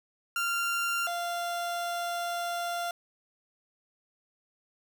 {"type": "tone pair in turn", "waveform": "30% pulse", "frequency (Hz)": [1387, 693.5], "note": ["F6", "F5"], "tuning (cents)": [-12, -12], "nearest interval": "octave", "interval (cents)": 1200, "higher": "first", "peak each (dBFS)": [-25, -28], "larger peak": "first", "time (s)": [[0.36, 1.07], [1.07, 2.91]], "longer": "second", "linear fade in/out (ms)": 2, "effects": []}